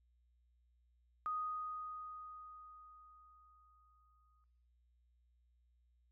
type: tone with exponential decay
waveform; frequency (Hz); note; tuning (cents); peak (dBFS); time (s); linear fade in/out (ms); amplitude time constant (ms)
sine; 1244.5; D#6; 0; -36; 1.26-4.44; 0; 690
effects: noise-tail reverb RT60 0.6 s tail -18 dB re dry + added 60 Hz sine -70 dBFS peak until 6.11 s